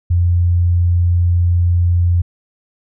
sine tone, 87.31 Hz, F2, in tune, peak -10 dBFS, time 0.1-2.22 s, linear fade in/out 10 ms, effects none

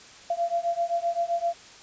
sine beating tone pair, 681 / 688.7 Hz, F5 / F5, -44 / -24 cents, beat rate 7.7 Hz, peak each -27 / -27 dBFS, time 0.3-1.54 s, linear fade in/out 5 ms, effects white hiss -48 dBFS RMS until 1.82 s + resampled to 16000 Hz

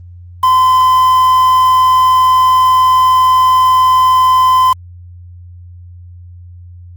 triangle tone with quantisation, 1027 Hz, C6, 33 cents flat, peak -4 dBFS, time 0.43-4.73 s, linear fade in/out 5 ms, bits 4, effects added 88 Hz sine -31 dBFS peak until 6.96 s + Opus 24 kbps

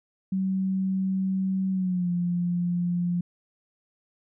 sine tone with pitch glide, 190.1 to 175.33 Hz, F#3 to F3, +47 to +7 cents, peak -23 dBFS, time 0.32-3.21 s, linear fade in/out 5 ms, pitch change -140 cents, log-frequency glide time 1.71-2.1 s, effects none

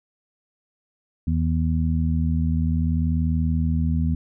harmonic tone, 80.6 Hz, E2, 38 cents flat, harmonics 1 / 2 / 3, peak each -21 / -24 / -26 dBFS, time 1.27-4.15 s, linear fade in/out 5 ms, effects none

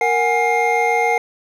triangle tone cluster, 466.1 / 737 / 824 / 2119 Hz, A#4 / F#5 / G#5 / C7, 0 / -7 / -14 / +21 cents, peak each -18 dBFS, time 0.01-1.18 s, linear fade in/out 2 ms, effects none

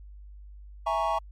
triangle chord, A# half-diminished seventh, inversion second, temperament equal, 659.3 / 830.6 / 932.3 / 1108.7 Hz, E5 / G#5 / A#5 / C#6, 0 / 0 / 0 / 0 cents, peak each -28 dBFS, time 0.86-1.19 s, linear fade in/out 10 ms, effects added 50 Hz sine -43 dBFS peak until 1.31 s + MP3 96 kbps

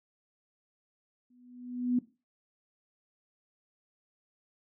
sine tone with exponential growth, 246.9 Hz, B3, in tune, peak -22 dBFS, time 1.3-1.99 s, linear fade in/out 5 ms, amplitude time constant 150 ms, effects noise-tail reverb RT60 0.3 s tail -17 dB re dry

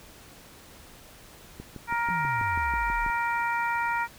click train, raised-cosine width 3 ms, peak -26 dBFS, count 10, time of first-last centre 1.6-3.063 s, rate 6.15 Hz
harmonic tone, 469 Hz, A#4, 11 cents sharp, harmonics 2 / 3 / 4 / 5, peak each -27 / -31 / -33 / -35 dBFS, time 1.87-4.08 s, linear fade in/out 50 ms
sine exponential sweep, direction down, 185 to 33.72 Hz, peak -33 dBFS, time 2.1-3.1 s, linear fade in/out 0 ms
effects pink hiss -50 dBFS RMS until 4.18 s

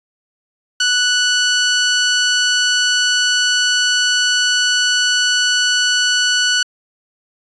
15% pulse tone, 1480 Hz, F#6, in tune, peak -6 dBFS, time 0.8-6.63 s, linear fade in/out 5 ms, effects resampled to 24000 Hz

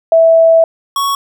sine / square tone pair in turn, 656 / 1112.2 Hz, E5 / C#6, -9 / +5 cents, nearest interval major sixth, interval 914 cents, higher second, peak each -4 / -13 dBFS, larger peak first, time 0.12-0.64 / 0.96-1.15 s, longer first, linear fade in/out 2 ms, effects none

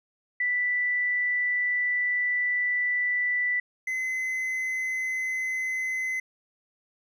sine / triangle tone pair in turn, 1975.5 / 2042 Hz, B6 / C7, 0 / -43 cents, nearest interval minor second, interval 57 cents, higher second, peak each -23 / -25 dBFS, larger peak first, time 0.4-3.6 / 3.87-6.2 s, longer first, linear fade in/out 5 ms, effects none

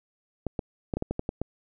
clicks, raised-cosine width 2 ms, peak -15 dBFS, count 9, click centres 0.467 / 0.592 / 0.938 / 0.97 / 1.024 / 1.11 / 1.194 / 1.291 / 1.416 s, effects none

